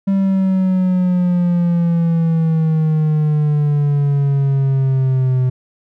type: exponential sweep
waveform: triangle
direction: down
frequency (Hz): 196 to 127.1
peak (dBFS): -10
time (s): 0.07-5.5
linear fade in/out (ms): 10
effects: none